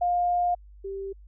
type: tone pair in turn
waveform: sine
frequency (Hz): 707 / 391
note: F5 / G4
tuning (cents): +21 / -4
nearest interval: minor seventh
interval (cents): 1025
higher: first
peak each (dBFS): -21 / -31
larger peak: first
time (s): 0.01-0.55 / 0.84-1.13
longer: first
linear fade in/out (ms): 10
effects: added 50 Hz sine -46 dBFS peak until 1.27 s